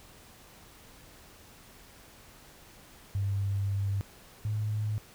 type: tone pair in turn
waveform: sine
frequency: 99.1 / 106.46 Hz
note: G2 / G#2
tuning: +19 / +43 cents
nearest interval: minor second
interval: 124 cents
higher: second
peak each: -27 / -28 dBFS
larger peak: first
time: 3.15-4.01 / 4.45-4.98 s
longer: first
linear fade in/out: 0 ms
effects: pink hiss -54 dBFS RMS until 5.14 s